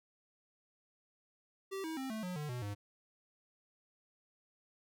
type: tone with pitch steps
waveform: square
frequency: 387.9 / 320.6 / 264.9 / 219 / 180.96 / 149.56 / 123.6 / 102.15 Hz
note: G4 / E4 / C4 / A3 / F#3 / D3 / B2 / G#2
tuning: -18 / -48 / +22 / -8 / -38 / +32 / +2 / -28 cents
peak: -39 dBFS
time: 1.71-2.75 s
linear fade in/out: 20 ms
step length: 130 ms
effects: none